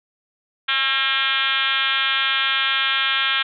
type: tone with frequency modulation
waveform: sine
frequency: 2400 Hz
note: D7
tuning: 37 cents sharp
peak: -17 dBFS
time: 0.68-3.43 s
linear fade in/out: 10 ms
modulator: 263 Hz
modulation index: 4.4
effects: none